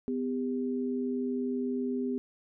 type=tone pair together; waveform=sine; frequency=251.9 / 399.8 Hz; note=B3 / G4; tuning=+34 / +34 cents; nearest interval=minor sixth; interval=800 cents; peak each=-30 / -34 dBFS; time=0.08-2.18 s; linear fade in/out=0 ms; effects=none